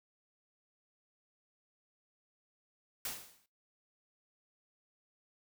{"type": "noise with exponential decay", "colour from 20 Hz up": "white", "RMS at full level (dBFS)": -36, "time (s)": [3.05, 3.46], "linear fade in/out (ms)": 2, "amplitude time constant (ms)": 89, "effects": ["noise-tail reverb RT60 0.2 s tail -17 dB re dry"]}